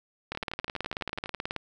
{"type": "two click trains", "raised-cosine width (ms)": 0.3, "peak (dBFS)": [-21, -15], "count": [13, 24], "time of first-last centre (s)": [[0.35, 1.342], [0.32, 1.563]], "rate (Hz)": [12.1, 18.5], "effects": []}